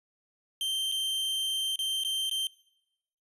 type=tone with dropouts; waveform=45% pulse; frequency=3136 Hz; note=G7; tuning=in tune; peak=-28 dBFS; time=0.61-2.47 s; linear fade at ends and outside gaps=1 ms; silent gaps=0.916-0.921 / 1.758-1.79 / 2.036-2.048 / 2.296-2.312 s; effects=noise-tail reverb RT60 0.9 s tail -22 dB re dry + resampled to 32000 Hz